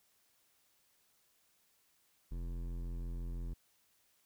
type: tone with hard clipping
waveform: triangle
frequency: 43 Hz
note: F1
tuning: 26 cents flat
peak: -40 dBFS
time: 2.31-3.54 s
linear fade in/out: 10 ms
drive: 18 dB
effects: white hiss -73 dBFS RMS until 4.25 s